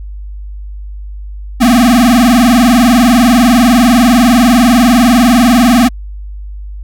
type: tone with vibrato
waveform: square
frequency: 240.1 Hz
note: B3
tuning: 49 cents flat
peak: -5 dBFS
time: 1.6-5.89 s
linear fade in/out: 20 ms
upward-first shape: sine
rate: 20 Hz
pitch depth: 170 cents each way
effects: added 50 Hz sine -22 dBFS peak until 6.83 s

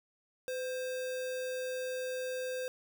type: tone with sample-and-hold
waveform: sine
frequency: 509 Hz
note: C5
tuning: 48 cents flat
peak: -34 dBFS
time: 0.48-2.68 s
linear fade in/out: 0 ms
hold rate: 2100 Hz
effects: none

